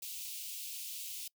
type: high-pass noise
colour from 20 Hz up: white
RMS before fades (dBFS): -43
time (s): 0.02-1.28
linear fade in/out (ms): 5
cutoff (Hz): 2500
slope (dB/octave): 48
effects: noise-tail reverb RT60 0.1 s tail -24 dB re dry